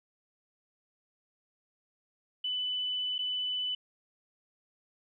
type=tone with dropouts; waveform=sine; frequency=2995 Hz; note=F#7; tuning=20 cents sharp; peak=-30 dBFS; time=2.44-3.75 s; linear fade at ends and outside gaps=5 ms; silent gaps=3.182-3.189 s; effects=none